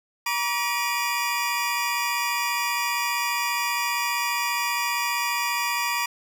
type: tone cluster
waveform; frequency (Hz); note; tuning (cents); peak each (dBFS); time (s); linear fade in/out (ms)
25% pulse; 955 / 1147 / 2425; A#5 / D6 / D#7; +42 / -41 / -45; -23 / -26 / -24; 0.26-6.06; 5
effects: none